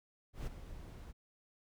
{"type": "noise with ADSR envelope", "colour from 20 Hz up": "brown", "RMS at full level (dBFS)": -38, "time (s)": [0.33, 1.13], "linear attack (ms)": 140, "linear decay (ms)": 12, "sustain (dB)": -11, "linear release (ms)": 28, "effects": []}